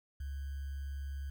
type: tone with sample-and-hold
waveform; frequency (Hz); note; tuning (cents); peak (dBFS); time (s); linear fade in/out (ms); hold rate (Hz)
sine; 69.3; C#2; 0; -37; 0.2-1.3; 5; 1575
effects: none